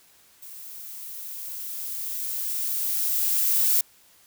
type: noise with level ramp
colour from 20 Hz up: violet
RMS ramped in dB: -42 to -20 dBFS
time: 0.42-3.81 s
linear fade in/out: 5 ms
effects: white hiss -57 dBFS RMS until 4.26 s